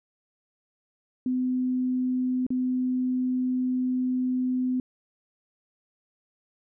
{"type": "tone with dropouts", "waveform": "sine", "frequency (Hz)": 253.9, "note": "B3", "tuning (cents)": 48, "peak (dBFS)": -23, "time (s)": [1.26, 4.8], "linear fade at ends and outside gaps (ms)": 2, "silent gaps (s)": [2.466, 2.504], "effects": []}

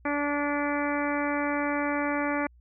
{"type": "harmonic tone", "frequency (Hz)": 289.7, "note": "D4", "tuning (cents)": -24, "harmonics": [1, 2, 3, 4, 5, 6, 7, 8], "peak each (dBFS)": [-29, -32, -34, -35, -36, -37, -37, -38], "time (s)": [0.05, 2.47], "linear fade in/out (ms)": 5, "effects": ["added 60 Hz sine -53 dBFS peak until 2.6 s"]}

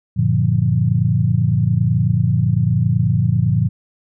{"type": "chord", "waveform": "sine", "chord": "G minor seventh", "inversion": "none", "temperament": "equal with one note detuned", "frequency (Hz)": [95.48, 116.54, 146.83, 174.61], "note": ["G2", "Bb2", "D3", "F3"], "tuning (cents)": [-45, 0, 0, 0], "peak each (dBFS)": [-21, -16, -19, -20], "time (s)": [0.16, 3.69], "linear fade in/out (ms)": 20, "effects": []}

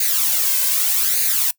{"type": "noise with flanger", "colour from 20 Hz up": "blue", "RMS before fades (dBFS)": -18, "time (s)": [0, 1.51], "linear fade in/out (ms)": 5, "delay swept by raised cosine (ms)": [0.45, 1.95], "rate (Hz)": 0.83, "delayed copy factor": 0.65, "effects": ["noise-tail reverb RT60 0.1 s tail -22 dB re dry"]}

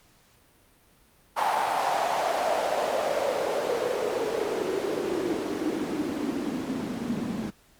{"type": "noise with band-pass filter sweep", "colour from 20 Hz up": "white", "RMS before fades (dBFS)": -28, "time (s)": [1.36, 7.51], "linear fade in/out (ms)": 20, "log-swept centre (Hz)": [860, 210], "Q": 4.5, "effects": ["pink hiss -60 dBFS RMS until 7.79 s", "Opus 48 kbps"]}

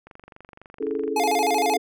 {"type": "click train", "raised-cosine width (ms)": 0.5, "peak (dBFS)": -29, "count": 25, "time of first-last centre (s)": [0.07, 1.078], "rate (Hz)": 23.8}
{"type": "chord", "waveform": "sine", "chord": "A major seventh", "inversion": "first", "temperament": "equal", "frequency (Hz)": [277.2, 329.6, 415.3, 440], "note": ["C#4", "E4", "G#4", "A4"], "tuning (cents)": [0, 0, 0, 0], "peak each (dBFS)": [-31, -32, -29, -27], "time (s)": [0.8, 1.78], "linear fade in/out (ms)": 10}
{"type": "tone with vibrato", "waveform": "square", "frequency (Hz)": 773, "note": "G5", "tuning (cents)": -24, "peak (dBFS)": -21, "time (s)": [1.16, 1.77], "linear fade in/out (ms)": 5, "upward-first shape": "square", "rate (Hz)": 13, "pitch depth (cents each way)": 160}
{"effects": []}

